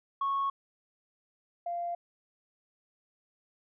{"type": "tone pair in turn", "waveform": "sine", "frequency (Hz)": [1102, 692.9], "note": ["C#6", "F5"], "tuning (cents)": [-11, -14], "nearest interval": "minor sixth", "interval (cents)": 803, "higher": "first", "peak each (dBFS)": [-26, -31], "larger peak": "first", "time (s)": [[0.21, 0.5], [1.66, 1.95]], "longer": "neither", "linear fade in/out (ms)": 5, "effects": ["tanh soft clip ceiling -24 dBFS"]}